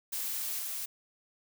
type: noise with level steps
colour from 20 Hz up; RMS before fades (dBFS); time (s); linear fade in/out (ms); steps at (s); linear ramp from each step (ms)
blue; -35 / -37; 0.12-0.86; 10; 0.59; 5
effects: none